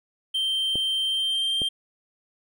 triangle tone with pitch glide, 3136 to 3169 Hz, G7 to G7, 0 to +18 cents, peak -21 dBFS, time 0.34-1.69 s, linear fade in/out 10 ms, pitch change +18 cents, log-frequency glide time 1.05-1.56 s
clicks, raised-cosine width 2 ms, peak -20 dBFS, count 2, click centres 0.756 / 1.618 s
effects none

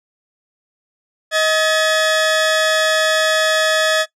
sawtooth tone pair together, 632 / 1705.4 Hz, D#5 / G#6, +27 / +45 cents, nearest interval octave + perfect fourth, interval 1718 cents, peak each -12 dBFS, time 1.31-4.06 s, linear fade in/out 50 ms, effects noise-tail reverb RT60 0.1 s tail -19 dB re dry + low-pass 8000 Hz 12 dB/octave

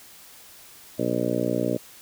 harmonic tone, 60 Hz, B1, 49 cents flat, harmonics 2 / 3 / 4 / 5 / 6 / 7 / 8 / 9 / 10, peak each -33 / -32 / -29 / -29 / -32 / -32 / -32 / -31 / -31 dBFS, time 0.98-1.78 s, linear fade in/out 20 ms, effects white hiss -48 dBFS RMS until 2.01 s

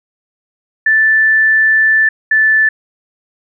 sine tone pair in turn, 1760 / 1753.3 Hz, A6 / A6, 0 / -7 cents, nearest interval unison, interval 7 cents, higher first, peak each -7 dBFS, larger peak neither, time 0.86-2.09 / 2.31-2.69 s, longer first, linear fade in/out 5 ms, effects none

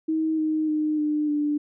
sine tone with pitch steps, 317.2 / 311.6 / 306 / 300.6 / 295.3 Hz, D#4 / D#4 / D#4 / D4 / D4, +33 / +3 / -29 / +40 / +10 cents, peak -21 dBFS, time 0.08-1.58 s, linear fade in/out 10 ms, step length 300 ms, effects none

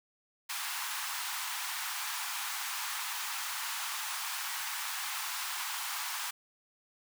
pink high-pass noise, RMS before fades -37 dBFS, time 0.49-6.31 s, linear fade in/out 10 ms, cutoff 850 Hz, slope 48 dB/octave, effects none

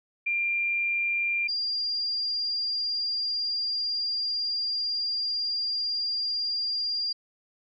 sine tone pair in turn, 2386 / 4794 Hz, D7 / D8, +27 / +35 cents, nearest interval octave, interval 1208 cents, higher second, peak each -24 / -26 dBFS, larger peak first, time 0.26-1.48 / 1.48-7.13 s, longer second, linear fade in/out 10 ms, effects none

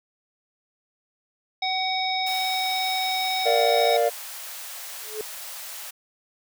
harmonic tone, 753 Hz, F#5, 30 cents sharp, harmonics 1 / 3 / 5 / 7, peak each -26 / -30 / -28 / -33 dBFS, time 1.62-3.97 s, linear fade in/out 5 ms
white high-pass noise, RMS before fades -37 dBFS, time 2.26-5.91 s, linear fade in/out 10 ms, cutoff 540 Hz, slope 48 dB/octave
triangle chord, Bb major, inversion none, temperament equal, 466.2 / 587.3 / 698.5 Hz, Bb4 / D5 / F5, 0 / 0 / 0 cents, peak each -21 / -21 / -21 dBFS, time 3.45-4.1 s, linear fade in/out 20 ms
sine tone with exponential growth, 429 Hz, A4, 44 cents flat, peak -25 dBFS, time 4.98-5.21 s, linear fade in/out 0 ms, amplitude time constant 49 ms
effects none

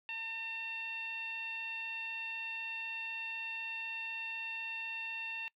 15% pulse tone with low-pass filter, 904 Hz, A5, 47 cents sharp, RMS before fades -41 dBFS, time 0.09-5.48 s, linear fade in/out 0 ms, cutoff 2900 Hz, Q 7.3, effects noise-tail reverb RT60 0.1 s tail -24 dB re dry

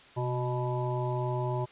harmonic tone with a mistuned harmonic, 123.47 Hz, B2, in tune, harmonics 1 / 3 / 5 / 7 / 8, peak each -30 / -35 / -37 / -38 / -39 dBFS, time 0.16-1.66 s, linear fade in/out 20 ms, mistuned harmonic 1, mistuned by +61 cents, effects white hiss -54 dBFS RMS until 1.71 s + resampled to 8000 Hz

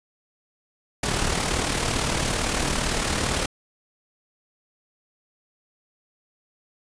pink noise with amplitude modulation, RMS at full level -22 dBFS, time 1.03-3.46 s, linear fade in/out 5 ms, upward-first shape sine, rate 37.7 Hz, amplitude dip 50%, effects resampled to 22050 Hz

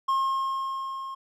triangle tone with level ramp, 1073 Hz, C6, 43 cents sharp, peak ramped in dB -19 to -32 dBFS, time 0.08-1.15 s, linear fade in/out 10 ms, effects none

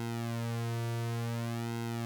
sawtooth tone with flanger, 116.54 Hz, A#2, in tune, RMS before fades -35 dBFS, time 0-2.05 s, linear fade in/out 0 ms, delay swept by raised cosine 1.7 to 3.8 ms, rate 0.56 Hz, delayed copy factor -0.85, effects none

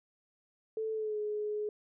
sine tone with pitch glide, 440 to 421.1 Hz, A4 to G#4, 0 to +24 cents, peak -32 dBFS, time 0.77-1.69 s, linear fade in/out 2 ms, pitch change -76 cents, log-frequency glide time 0.93-1.19 s, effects none

